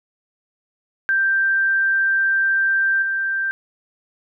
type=tone with level steps; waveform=sine; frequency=1573 Hz; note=G6; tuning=6 cents sharp; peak=-15 / -19 dBFS; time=1.09-3.51 s; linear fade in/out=0 ms; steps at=3.02 s; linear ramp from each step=5 ms; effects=none